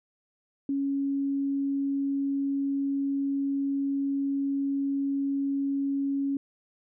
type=tone; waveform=sine; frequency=277.2 Hz; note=C#4; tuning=in tune; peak=-25 dBFS; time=0.69-6.37 s; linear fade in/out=2 ms; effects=none